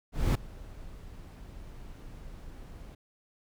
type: noise with ADSR envelope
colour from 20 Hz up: brown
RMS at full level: -22 dBFS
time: 0.12-2.95 s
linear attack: 230 ms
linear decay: 5 ms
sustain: -23 dB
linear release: 6 ms
effects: none